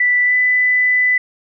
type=tone with pitch glide; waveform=sine; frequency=1975 to 1996.8 Hz; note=B6 to B6; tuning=0 to +19 cents; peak=-11 dBFS; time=0-1.18 s; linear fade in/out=5 ms; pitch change=+19 cents; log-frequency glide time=0.24-0.35 s; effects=none